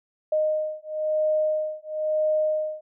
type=beating tone pair; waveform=sine; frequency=617 / 618 Hz; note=D#5 / D#5; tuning=-15 / -12 cents; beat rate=1 Hz; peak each=-25 dBFS; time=0.32-2.81 s; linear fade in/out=5 ms; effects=none